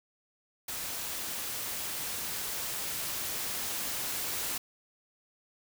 white noise with level ramp, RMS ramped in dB -37 to -34 dBFS, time 0.68-4.58 s, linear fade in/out 5 ms, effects none

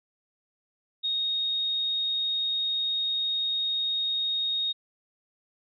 sine tone, 3729 Hz, A#7, in tune, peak -25 dBFS, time 1.03-4.73 s, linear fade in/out 20 ms, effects none

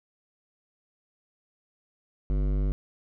sine tone with hard clipping, 49.12 Hz, G1, 4 cents sharp, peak -25 dBFS, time 2.3-2.72 s, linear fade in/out 0 ms, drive 15 dB, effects none

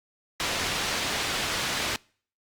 white low-pass noise, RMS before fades -29 dBFS, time 0.4-1.96 s, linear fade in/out 0 ms, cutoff 4400 Hz, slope 12 dB/octave, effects noise-tail reverb RT60 0.5 s tail -26 dB re dry + Opus 48 kbps

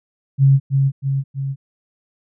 sine tone with echo, 136.6 Hz, C#3, 25 cents flat, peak -8 dBFS, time 0.38-0.6 s, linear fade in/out 50 ms, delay 320 ms, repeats 3, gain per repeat -4 dB, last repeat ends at 1.56 s, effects none

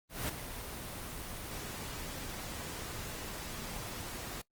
pink noise with ADSR envelope, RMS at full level -33 dBFS, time 0.09-4.42 s, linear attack 200 ms, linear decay 6 ms, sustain -9 dB, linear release 13 ms, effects noise-tail reverb RT60 0.1 s tail -20 dB re dry + Opus 24 kbps

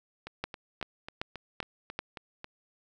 two click trains, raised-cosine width 0.3 ms, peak -24 / -16 dBFS, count 9 / 5, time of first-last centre 0.27-2.444 / 0.44-1.99 s, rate 3.68 / 2.58 Hz, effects none

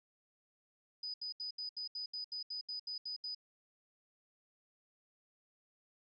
sine tone bursts, 4978 Hz, D#8, in tune, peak -39 dBFS, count 13, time 1.03-3.348 s, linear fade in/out 5 ms, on 110 ms, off 74 ms, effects none

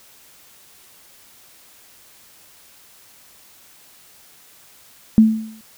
sine tone with exponential decay, 220 Hz, A3, in tune, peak -4 dBFS, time 5.18-5.61 s, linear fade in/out 0 ms, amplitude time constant 93 ms, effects white hiss -49 dBFS RMS until 5.77 s

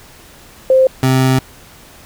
sine / 25% pulse tone pair in turn, 523.3 / 130.82 Hz, C5 / C3, 0 / 0 cents, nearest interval 2 octaves, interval 2400 cents, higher first, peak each -6 dBFS, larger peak neither, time 0.7-0.87 / 1.03-1.39 s, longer second, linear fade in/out 2 ms, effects pink hiss -41 dBFS RMS until 2.05 s

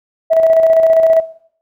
sine tone with tremolo, 650 Hz, E5, 24 cents flat, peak -5 dBFS, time 0.3-1.21 s, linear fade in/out 20 ms, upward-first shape square, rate 15 Hz, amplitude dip 45%, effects noise-tail reverb RT60 0.6 s tail -18 dB re dry + tanh soft clip ceiling -1 dBFS

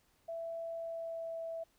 sine tone with pitch glide, 664 to 658.7 Hz, E5 to E5, +12 to -1 cents, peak -38 dBFS, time 0.28-1.64 s, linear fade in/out 10 ms, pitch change -13 cents, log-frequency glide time 0.76-1.41 s, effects pink hiss -72 dBFS RMS until 1.78 s

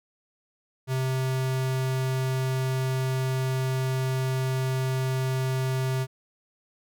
square tone, 130.81 Hz, C3, in tune, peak -25 dBFS, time 0.87-6.07 s, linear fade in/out 50 ms, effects none

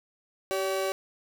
35% pulse tone pair together, 385.7 / 570 Hz, G4 / C#5, -28 / +48 cents, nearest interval perfect fifth, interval 676 cents, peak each -28 dBFS, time 0.51-0.92 s, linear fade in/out 0 ms, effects none

